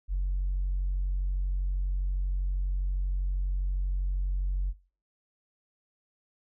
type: tone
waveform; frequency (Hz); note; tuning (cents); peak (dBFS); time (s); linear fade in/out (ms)
sine; 46.25; F#1; 0; -24; 0.08-4.74; 50
effects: noise-tail reverb RT60 0.4 s tail -23 dB re dry + tanh soft clip ceiling -23 dBFS